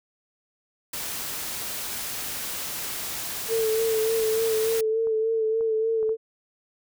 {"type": "noise", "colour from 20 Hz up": "white", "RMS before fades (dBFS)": -32, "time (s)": [0.93, 4.81], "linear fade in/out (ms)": 5}
{"type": "tone with vibrato", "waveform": "sine", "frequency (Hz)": 445, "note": "A4", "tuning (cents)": 20, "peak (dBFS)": -21, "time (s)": [3.48, 6.17], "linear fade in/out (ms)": 50, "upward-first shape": "sine", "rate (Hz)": 3.4, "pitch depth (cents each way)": 32}
{"type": "clicks", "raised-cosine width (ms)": 1, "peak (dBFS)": -30, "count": 11, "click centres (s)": [3.588, 3.946, 4.059, 4.154, 4.197, 4.251, 4.354, 5.071, 5.609, 6.029, 6.093]}
{"effects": []}